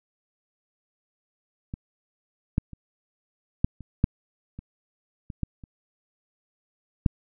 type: clicks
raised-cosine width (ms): 5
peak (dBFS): -20 / -9 / -28 / -7 / -28 / -6 / -25 / -23 / -14 / -30 / -6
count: 11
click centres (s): 1.739 / 2.581 / 2.733 / 3.645 / 3.807 / 4.041 / 4.59 / 5.302 / 5.433 / 5.638 / 7.062
effects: none